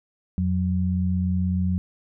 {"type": "tone pair together", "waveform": "sine", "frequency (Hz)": [87.1, 183.6], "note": ["F2", "F#3"], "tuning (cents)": [-4, -13], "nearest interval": "octave + minor second", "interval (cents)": 1291, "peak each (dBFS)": -23, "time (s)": [0.38, 1.78], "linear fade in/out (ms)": 0, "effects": []}